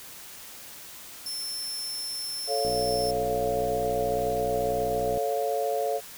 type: tone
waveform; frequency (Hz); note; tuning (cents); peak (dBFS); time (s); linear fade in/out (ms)
sawtooth; 5340; E8; +22; -29; 1.26-3.11; 2
type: chord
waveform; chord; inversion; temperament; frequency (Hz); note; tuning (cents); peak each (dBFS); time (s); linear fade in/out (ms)
sine; A augmented; none; equal; 440 / 554.4 / 698.5; A4 / C#5 / E#5; 0 / 0 / 0; -29; 2.47-6.01; 50
type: click train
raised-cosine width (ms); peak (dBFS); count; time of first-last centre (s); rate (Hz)
2; -22; 157; 2.65-5.174; 61.8
effects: white hiss -44 dBFS RMS until 6.17 s